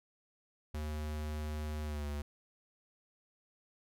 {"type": "tone with pitch glide", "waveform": "square", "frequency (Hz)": [76, 72.99], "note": ["D#2", "D2"], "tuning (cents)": [-40, -10], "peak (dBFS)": -37, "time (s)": [0.74, 2.22], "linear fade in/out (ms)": 5, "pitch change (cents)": -70, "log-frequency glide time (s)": [1.84, 2.06], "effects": []}